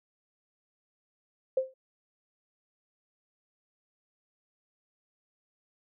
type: tone with exponential decay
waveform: sine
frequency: 523.3 Hz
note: C5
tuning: in tune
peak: -20 dBFS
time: 1.57-1.74 s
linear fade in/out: 5 ms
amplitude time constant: 35 ms
effects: none

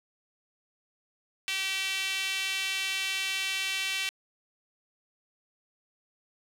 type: tone with high-pass filter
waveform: sawtooth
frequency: 384.6 Hz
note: G4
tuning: 33 cents flat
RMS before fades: -31 dBFS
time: 1.48-4.09 s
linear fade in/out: 0 ms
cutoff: 2600 Hz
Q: 2.6
effects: low-pass 12000 Hz 12 dB/octave + 9-bit

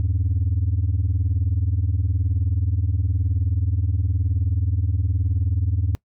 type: beating tone pair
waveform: sine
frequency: 81.7 / 100.7 Hz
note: E2 / G2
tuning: -15 / +47 cents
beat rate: 19 Hz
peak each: -19 dBFS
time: 0-5.95 s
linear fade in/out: 0 ms
effects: noise-tail reverb RT60 0.1 s tail -25 dB re dry + tanh soft clip ceiling -15 dBFS

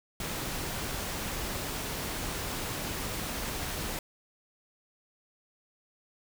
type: noise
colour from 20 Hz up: pink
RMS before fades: -35 dBFS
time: 0.2-3.99 s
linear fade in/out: 2 ms
effects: none

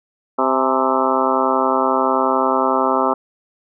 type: harmonic tone with a mistuned harmonic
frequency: 131.2 Hz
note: C3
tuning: 5 cents sharp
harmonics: 2 / 3 / 4 / 5 / 6 / 7 / 8 / 9 / 10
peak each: -23 / -23 / -23 / -23 / -23 / -23 / -23 / -23 / -23 dBFS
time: 0.38-3.14 s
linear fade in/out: 10 ms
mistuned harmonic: 6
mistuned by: +88 cents
effects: none

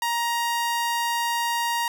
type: tone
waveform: sawtooth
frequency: 940 Hz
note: A#5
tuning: 14 cents sharp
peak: -19 dBFS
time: 0.02-1.88 s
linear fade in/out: 2 ms
effects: none

